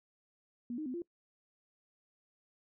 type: tone with pitch steps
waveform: sine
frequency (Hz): 240.3 / 309.1 / 254.6 / 344.9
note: B3 / D#4 / C4 / F4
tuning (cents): -47 / -11 / -47 / -22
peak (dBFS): -36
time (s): 0.7-1.02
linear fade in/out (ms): 2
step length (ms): 80
effects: noise-tail reverb RT60 0.1 s tail -23 dB re dry